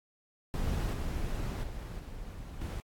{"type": "noise with level steps", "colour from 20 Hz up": "brown", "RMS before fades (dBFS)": [-31, -34, -40, -43, -36], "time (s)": [0.54, 2.8], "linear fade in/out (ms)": 0, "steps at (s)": [0.93, 1.63, 1.99, 2.61], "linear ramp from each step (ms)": 5, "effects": ["AAC 64 kbps"]}